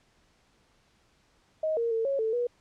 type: tone with pitch steps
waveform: sine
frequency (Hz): 628 / 464.8 / 450.7 / 551 / 443.2 / 483.9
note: D#5 / A#4 / A4 / C#5 / A4 / B4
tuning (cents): +16 / -5 / +42 / -11 / +13 / -35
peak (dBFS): -25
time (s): 1.63-2.47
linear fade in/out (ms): 5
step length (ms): 140
effects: pink hiss -66 dBFS RMS until 2.6 s + low-pass 7000 Hz 12 dB/octave